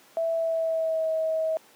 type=tone with pitch glide; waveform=sine; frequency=659.3 to 639.4 Hz; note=E5 to D#5; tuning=0 to +47 cents; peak=-23 dBFS; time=0.17-1.57 s; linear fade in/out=0 ms; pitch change=-53 cents; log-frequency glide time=0.34-1.1 s; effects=pink hiss -55 dBFS RMS until 1.75 s + high-pass 300 Hz 12 dB/octave